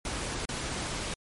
pink noise with dropouts, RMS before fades -34 dBFS, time 0.05-1.14 s, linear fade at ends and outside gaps 2 ms, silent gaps 0.454-0.489 s, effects low-pass 12000 Hz 12 dB/octave + MP3 48 kbps

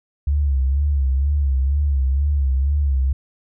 sine tone with vibrato, 69.3 Hz, C#2, in tune, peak -15 dBFS, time 0.27-3.13 s, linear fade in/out 5 ms, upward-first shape sine, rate 2.1 Hz, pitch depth 94 cents each way, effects none

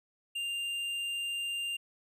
sine tone with tanh clipping, 2794 Hz, F7, in tune, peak -34 dBFS, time 0.35-1.77 s, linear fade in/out 10 ms, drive 9 dB, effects none

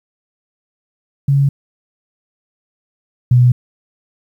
sine tone pair in turn, 139.3 / 123.67 Hz, C#3 / B2, +9 / +3 cents, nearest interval major second, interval 206 cents, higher first, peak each -9 / -6 dBFS, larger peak second, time 1.28-1.49 / 3.31-3.52 s, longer neither, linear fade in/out 5 ms, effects 8-bit

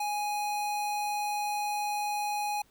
square tone, 830.6 Hz, G#5, in tune, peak -30 dBFS, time 0-2.62 s, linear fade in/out 5 ms, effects pink hiss -65 dBFS RMS until 2.7 s

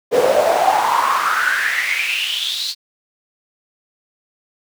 brown noise with high-pass filter sweep, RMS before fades -17 dBFS, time 0.11-2.75 s, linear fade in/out 50 ms, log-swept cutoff 470 to 4400 Hz, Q 8.2, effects none

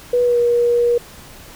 sine tone with pitch glide, 488.8 to 477.6 Hz, B4 to A#4, -18 to +42 cents, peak -12 dBFS, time 0.13-0.98 s, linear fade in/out 5 ms, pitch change -40 cents, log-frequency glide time 0.24-0.39 s, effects pink hiss -40 dBFS RMS until 1.55 s

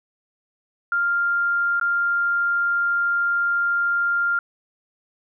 sine tone with dropouts, 1396.9 Hz, F6, in tune, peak -18 dBFS, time 0.92-4.39 s, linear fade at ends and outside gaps 2 ms, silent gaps 1.798-1.812 s, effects none

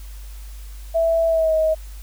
sine tone with pitch glide, 659.3 to 632.8 Hz, E5 to D#5, 0 to +29 cents, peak -15 dBFS, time 0.94-1.75 s, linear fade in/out 20 ms, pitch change -71 cents, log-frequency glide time 1.27-1.54 s, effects added 50 Hz sine -33 dBFS peak until 2.02 s + white hiss -48 dBFS RMS until 2.02 s

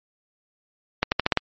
accelerating click train, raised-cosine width 0.3 ms, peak -3 dBFS, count 6, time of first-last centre 1.03-1.373 s, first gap 89 ms, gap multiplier 0.87, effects MP3 32 kbps

